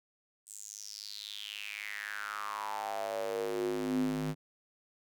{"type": "tone with high-pass filter sweep", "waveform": "square", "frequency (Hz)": 51.91, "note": "G#1", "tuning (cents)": 0, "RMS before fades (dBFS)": -37, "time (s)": [0.46, 4.35], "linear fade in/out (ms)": 50, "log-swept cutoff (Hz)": [8300, 180], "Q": 6.3, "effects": []}